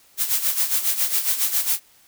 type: noise with tremolo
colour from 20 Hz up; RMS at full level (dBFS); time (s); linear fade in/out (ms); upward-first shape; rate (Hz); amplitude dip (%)
blue; -19; 0.17-1.8; 50; sine; 7.3; 70
effects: white hiss -55 dBFS RMS until 2.07 s